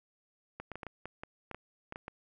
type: clicks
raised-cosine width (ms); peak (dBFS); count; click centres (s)
0.5; -26; 12; 0.6 / 0.717 / 0.756 / 0.832 / 0.867 / 1.056 / 1.235 / 1.513 / 1.546 / 1.924 / 1.959 / 2.081
effects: none